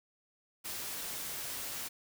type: noise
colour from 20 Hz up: white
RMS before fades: -40 dBFS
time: 0.64-1.89 s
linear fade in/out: 20 ms
effects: none